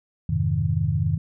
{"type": "chord", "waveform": "sine", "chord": "F minor seventh", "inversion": "none", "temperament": "equal", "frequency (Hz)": [87.31, 103.83, 130.81, 155.56], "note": ["F2", "Ab2", "C3", "Eb3"], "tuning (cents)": [0, 0, 0, 0], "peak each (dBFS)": [-26, -25, -27, -24], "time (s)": [0.29, 1.18], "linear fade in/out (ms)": 5, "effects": []}